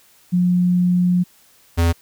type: tone pair in turn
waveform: sine / square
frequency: 178.7 / 84.34 Hz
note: F3 / E2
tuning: +40 / +40 cents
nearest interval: octave + minor second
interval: 1300 cents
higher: first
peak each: -13 / -14 dBFS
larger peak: first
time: 0.32-1.24 / 1.77-1.93 s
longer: first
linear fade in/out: 20 ms
effects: white hiss -53 dBFS RMS until 2.01 s